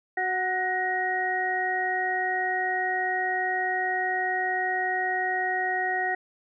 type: harmonic tone with a mistuned harmonic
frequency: 369 Hz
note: F#4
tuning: 5 cents flat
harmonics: 1 / 2 / 4 / 5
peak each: -34 / -28 / -37 / -27 dBFS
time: 0.17-6.15 s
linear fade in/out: 5 ms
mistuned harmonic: 5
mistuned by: +35 cents
effects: none